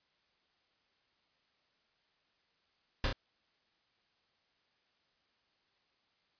pink noise with echo, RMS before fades -30 dBFS, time 3.04-3.07 s, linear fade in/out 2 ms, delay 29 ms, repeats 2, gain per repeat -3 dB, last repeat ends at 3.128 s, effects white hiss -75 dBFS RMS until 6.39 s + resampled to 11025 Hz

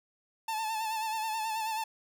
45% pulse tone with vibrato, 880 Hz, A5, in tune, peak -31 dBFS, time 0.48-1.84 s, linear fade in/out 5 ms, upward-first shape sine, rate 9.3 Hz, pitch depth 45 cents each way, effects none

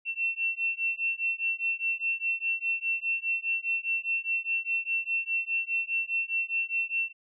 sine beating tone pair, 2699 / 2703.9 Hz, E7 / E7, +40 / +43 cents, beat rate 4.9 Hz, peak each -30 dBFS, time 0.05-7.13 s, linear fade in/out 50 ms, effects none

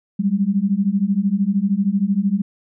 sine beating tone pair, 191.2 / 204.2 Hz, G3 / G#3, -43 / -29 cents, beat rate 13 Hz, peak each -19 / -18 dBFS, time 0.19-2.42 s, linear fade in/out 10 ms, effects none

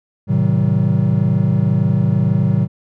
triangle chord, A diminished seventh, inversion none, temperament just, 110 / 132 / 158.4 / 190.08 Hz, A2 / C3 / Eb3 / Gb3, 0 / +16 / +31 / +47 cents, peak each -16 dBFS, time 0.27-2.68 s, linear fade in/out 50 ms, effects none

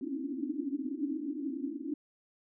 pink band-pass noise, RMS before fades -36 dBFS, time 0.01-1.94 s, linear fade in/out 5 ms, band 260 to 320 Hz, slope 96 dB/octave, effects none

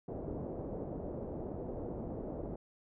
white low-pass noise, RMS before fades -41 dBFS, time 0.08-2.56 s, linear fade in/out 5 ms, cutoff 560 Hz, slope 24 dB/octave, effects none

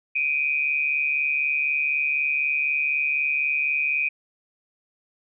sine tone pair together, 2345 / 2489 Hz, D7 / D#7, -3 / 0 cents, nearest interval minor second, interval 103 cents, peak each -26 / -22 dBFS, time 0.15-4.09 s, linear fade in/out 10 ms, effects none

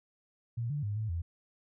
sine tone with pitch steps, 117.1 / 146.2 / 103.2 / 109.1 / 84.3 Hz, A#2 / D3 / G#2 / A2 / E2, +8 / -7 / -10 / -14 / +39 cents, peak -31 dBFS, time 0.57-1.22 s, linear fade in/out 10 ms, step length 130 ms, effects none

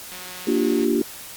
click train, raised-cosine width 0.2 ms, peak -21 dBFS, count 133, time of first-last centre 0.12-0.845 s, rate 182 Hz
sine chord, G minor seventh, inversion first, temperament equal with one note detuned, 233.1 / 293.7 / 349.2 / 387.7 Hz, Bb3 / D4 / F4 / G4, 0 / 0 / 0 / -19 cents, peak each -23 dBFS, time 0.47-1.02 s, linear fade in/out 5 ms
effects white hiss -38 dBFS RMS until 1.36 s + Opus 48 kbps

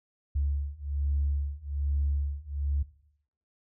sine beating tone pair, 70.6 / 71.8 Hz, C#2 / D2, +32 / -39 cents, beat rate 1.2 Hz, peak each -30 / -29 dBFS, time 0.35-2.83 s, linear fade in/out 10 ms, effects noise-tail reverb RT60 0.7 s tail -18 dB re dry + tanh soft clip ceiling -19 dBFS

